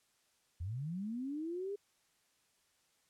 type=linear sweep; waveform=sine; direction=up; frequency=77.9 to 412.6 Hz; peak=-37 dBFS; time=0.6-1.76 s; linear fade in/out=10 ms; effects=white hiss -74 dBFS RMS until 3.09 s + low-pass 10000 Hz 12 dB/octave